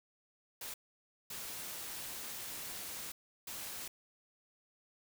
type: noise bursts at uneven times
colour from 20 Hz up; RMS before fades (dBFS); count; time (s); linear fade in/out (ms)
white; -44; 3; 0.61-0.74 / 1.3-3.12 / 3.47-3.88; 5
effects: none